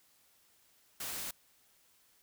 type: noise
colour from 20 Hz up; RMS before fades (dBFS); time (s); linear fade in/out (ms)
white; -40; 1-1.31; 5
effects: white hiss -68 dBFS RMS until 2.22 s